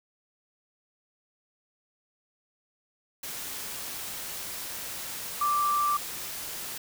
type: tone in noise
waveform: sine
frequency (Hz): 1174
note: D6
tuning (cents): -1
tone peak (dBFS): -23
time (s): 5.41-5.97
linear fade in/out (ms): 5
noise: white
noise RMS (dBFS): -37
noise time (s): 3.23-6.78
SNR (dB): +11
effects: none